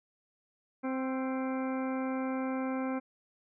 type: harmonic tone with a mistuned harmonic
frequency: 261.6 Hz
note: C4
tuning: in tune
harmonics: 1 / 2 / 3 / 4 / 5 / 6 / 8 / 9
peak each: -32 / -38 / -42 / -44 / -46 / -48 / -50 / -51 dBFS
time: 0.83-3 s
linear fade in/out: 20 ms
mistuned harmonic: 5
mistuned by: +28 cents
effects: none